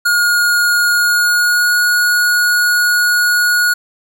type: tone with pitch glide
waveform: square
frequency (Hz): 1433 to 1448.8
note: F6 to F#6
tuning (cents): +44 to -37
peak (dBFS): -11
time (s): 0.05-3.74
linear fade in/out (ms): 10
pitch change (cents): +19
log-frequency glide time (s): 0.93-1.78
effects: 8-bit